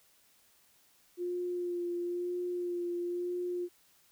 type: tone with vibrato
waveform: sine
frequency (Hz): 352.3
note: F4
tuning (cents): +15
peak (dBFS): -32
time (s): 1.17-3.69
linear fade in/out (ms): 50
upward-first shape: sine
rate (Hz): 1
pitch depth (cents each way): 19
effects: white hiss -66 dBFS RMS until 4.11 s